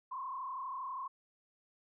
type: tone with frequency modulation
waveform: sine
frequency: 1052 Hz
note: C6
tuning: 9 cents sharp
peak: -38 dBFS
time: 0.11-1.08 s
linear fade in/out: 10 ms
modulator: 32.4 Hz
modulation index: 1.6
effects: none